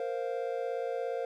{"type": "chord", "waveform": "triangle", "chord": "Bb suspended second", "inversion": "none", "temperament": "equal", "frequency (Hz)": [466.2, 523.3, 698.5], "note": ["Bb4", "C5", "F5"], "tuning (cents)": [0, 0, 0], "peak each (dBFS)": [-33, -33, -37], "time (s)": [0, 1.25], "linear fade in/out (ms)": 2, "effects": []}